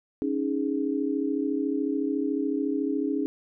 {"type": "chord", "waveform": "sine", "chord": "C# suspended second", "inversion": "none", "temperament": "equal", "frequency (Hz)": [277.2, 311.1, 415.3], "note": ["C#4", "D#4", "G#4"], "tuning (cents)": [0, 0, 0], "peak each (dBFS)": [-27, -29, -31], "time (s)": [0.22, 3.26], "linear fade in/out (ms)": 0, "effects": []}